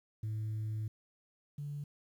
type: tone pair in turn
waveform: sine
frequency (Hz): 108.5 / 144.83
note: A2 / D3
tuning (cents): -24 / -24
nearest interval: perfect fourth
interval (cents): 500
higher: second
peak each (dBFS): -32 / -37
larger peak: first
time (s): 0.23-0.88 / 1.58-1.84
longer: first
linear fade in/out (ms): 5
effects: tanh soft clip ceiling -33 dBFS + 11-bit